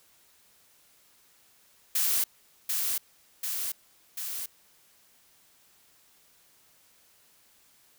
blue noise with echo, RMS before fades -26 dBFS, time 1.95-2.24 s, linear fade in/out 5 ms, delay 740 ms, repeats 3, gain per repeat -3 dB, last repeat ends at 4.46 s, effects white hiss -62 dBFS RMS until 7.98 s

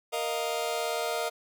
sawtooth chord, Bb suspended fourth, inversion none, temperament just, 466.2 / 621.6 / 699.2 Hz, Bb4 / Eb5 / F5, 0 / -2 / +2 cents, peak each -29 dBFS, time 0.12-1.3 s, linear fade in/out 20 ms, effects none

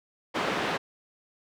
pink band-pass noise, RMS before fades -29 dBFS, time 0.34-0.78 s, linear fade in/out 20 ms, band 250 to 2800 Hz, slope 12 dB/octave, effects none

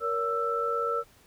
sine tone cluster, 468.5 / 565 / 1326 Hz, A#4 / C#5 / E6, +9 / +33 / +10 cents, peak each -30 / -35 / -28 dBFS, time 0-1.04 s, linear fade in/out 50 ms, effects pink hiss -59 dBFS RMS until 1.26 s

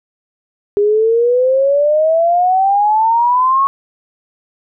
sine exponential sweep, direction up, 404.5 to 1108.7 Hz, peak -9 dBFS, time 0.77-3.67 s, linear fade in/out 0 ms, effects none

